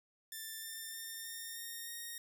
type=tone with pitch steps; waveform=5% pulse; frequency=1777 / 1793.5 / 1810.2 / 1827 / 1843.9 / 1861 Hz; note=A6 / A6 / A6 / A#6 / A#6 / A#6; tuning=+17 / +33 / +49 / -35 / -19 / -3 cents; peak=-33 dBFS; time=0.32-2.18 s; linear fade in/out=2 ms; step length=310 ms; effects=none